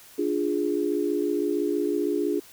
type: chord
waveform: sine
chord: D diminished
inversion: none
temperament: equal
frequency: 293.7 / 349.2 / 415.3 Hz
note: D4 / F4 / Ab4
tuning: 0 / 0 / 0 cents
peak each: -27 dBFS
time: 0.18-2.4 s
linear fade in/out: 10 ms
effects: white hiss -50 dBFS RMS until 2.52 s